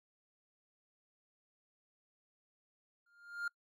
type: tone with exponential growth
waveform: triangle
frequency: 1405 Hz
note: F6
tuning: 10 cents sharp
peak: -31 dBFS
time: 3.06-3.48 s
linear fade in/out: 5 ms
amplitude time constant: 90 ms
effects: noise-tail reverb RT60 0.1 s tail -26 dB re dry